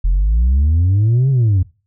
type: exponential two-way sweep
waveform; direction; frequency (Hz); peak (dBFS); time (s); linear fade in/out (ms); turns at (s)
sine; up then down; 41.2 to 138.4 to 88; -8; 0.04-1.63; 10; 1.3
effects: noise-tail reverb RT60 0.3 s tail -18 dB re dry + tanh soft clip ceiling -9 dBFS